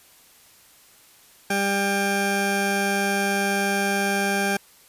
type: tone pair together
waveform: 20% pulse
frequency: 198.8 / 795.2 Hz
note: G3 / G5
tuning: +25 / +25 cents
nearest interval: 2 octaves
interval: 2400 cents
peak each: -19 dBFS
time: 1.5-4.57 s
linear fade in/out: 5 ms
effects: white hiss -53 dBFS RMS until 4.88 s + resampled to 32000 Hz